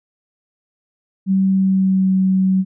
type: tone with pitch glide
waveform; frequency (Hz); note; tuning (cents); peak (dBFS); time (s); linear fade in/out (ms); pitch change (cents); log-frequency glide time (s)
sine; 191.7 to 188.95; G3 to F#3; -38 to +37; -12; 1.26-2.65; 50; -25; 1.49-2.14
effects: none